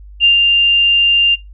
sine tone with ADSR envelope, 2794 Hz, F7, in tune, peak -5 dBFS, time 0.2-1.36 s, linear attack 43 ms, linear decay 120 ms, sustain -3 dB, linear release 23 ms, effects noise-tail reverb RT60 0.2 s tail -23 dB re dry + added 50 Hz sine -33 dBFS peak until 1.53 s

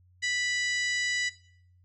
harmonic tone, 985 Hz, B5, 5 cents flat, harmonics 2 / 3 / 4 / 5 / 6 / 7 / 8, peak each -28 / -37 / -36 / -39 / -42 / -39 / -43 dBFS, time 0.22-1.3 s, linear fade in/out 20 ms, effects noise-tail reverb RT60 0.6 s tail -18 dB re dry + added 90 Hz sine -58 dBFS peak until 1.84 s

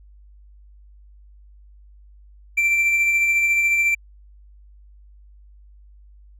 triangle tone with tremolo, 2349 Hz, D7, in tune, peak -13 dBFS, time 2.57-3.95 s, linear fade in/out 10 ms, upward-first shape sine, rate 14 Hz, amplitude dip 30%, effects added 50 Hz sine -45 dBFS peak until 6.39 s

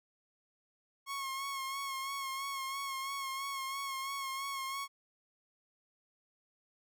sawtooth tone with vibrato, 1089 Hz, C#6, 31 cents flat, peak -33 dBFS, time 1.06-4.88 s, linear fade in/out 50 ms, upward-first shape sine, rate 3 Hz, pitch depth 35 cents each way, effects none

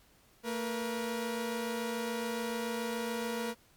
sawtooth tone pair together, 226.6 / 480.2 Hz, A#3 / B4, -49 / -49 cents, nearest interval octave + minor second, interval 1300 cents, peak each -32 / -32 dBFS, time 0.43-3.55 s, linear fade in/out 50 ms, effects pink hiss -64 dBFS RMS until 3.76 s + MP3 96 kbps

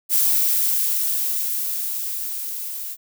violet noise with level ramp, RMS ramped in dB -17 to -31 dBFS, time 0.09-2.97 s, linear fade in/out 50 ms, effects none

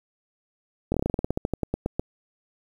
slowing click train, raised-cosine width 2 ms, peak -11 dBFS, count 18, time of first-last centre 0.92-1.995 s, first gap 22 ms, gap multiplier 1.12, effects 8-bit

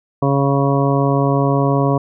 harmonic tone, 138.9 Hz, C#3, 4 cents sharp, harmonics 1 / 2 / 3 / 4 / 5 / 7 / 8, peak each -16 / -19 / -21 / -22 / -23 / -24 / -25 dBFS, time 0.22-1.98 s, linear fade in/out 5 ms, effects none

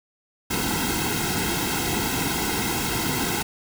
pink noise with comb filter, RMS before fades -25 dBFS, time 0.5-3.43 s, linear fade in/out 10 ms, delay 1.7 ms, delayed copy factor -0.9, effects none

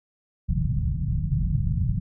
white low-pass noise, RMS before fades -24 dBFS, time 0.48-2 s, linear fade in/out 20 ms, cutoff 170 Hz, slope 48 dB/octave, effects none

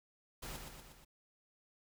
pink noise with echo, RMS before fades -45 dBFS, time 0.42-0.57 s, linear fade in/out 10 ms, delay 120 ms, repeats 4, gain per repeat -4 dB, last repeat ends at 1.05 s, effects none

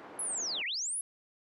pink band-pass noise, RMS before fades -49 dBFS, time 0-0.62 s, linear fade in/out 0 ms, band 360 to 1300 Hz, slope 12 dB/octave
sine linear two-way sweep, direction down then up, 11000 to 1855 to 11000 Hz, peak -32 dBFS, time 0.19-1.01 s, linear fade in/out 2 ms, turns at 0.65 s
effects none

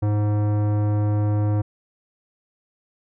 sine tone with tanh clipping, 104.5 Hz, G#2, 11 cents sharp, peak -20 dBFS, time 0.02-1.62 s, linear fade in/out 10 ms, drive 17 dB, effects none

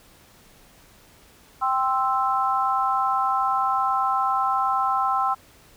sine chord, C major, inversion second, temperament equal, 784 / 1046.5 / 1318.5 Hz, G5 / C6 / E6, 0 / 0 / 0 cents, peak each -24 dBFS, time 1.61-5.35 s, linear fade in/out 20 ms, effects pink hiss -53 dBFS RMS until 5.76 s

